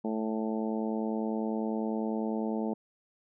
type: harmonic tone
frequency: 110 Hz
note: A2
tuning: in tune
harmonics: 2 / 3 / 4 / 5 / 6 / 7 / 8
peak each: -31 / -37 / -37 / -41 / -42 / -44 / -43 dBFS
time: 0.04-2.74 s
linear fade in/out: 10 ms
effects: none